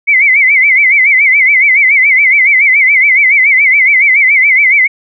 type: tone with vibrato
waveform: sine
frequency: 2165 Hz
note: C#7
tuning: 41 cents flat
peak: -4 dBFS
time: 0.07-4.88 s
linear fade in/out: 20 ms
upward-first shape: sine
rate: 7.1 Hz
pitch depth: 130 cents each way
effects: none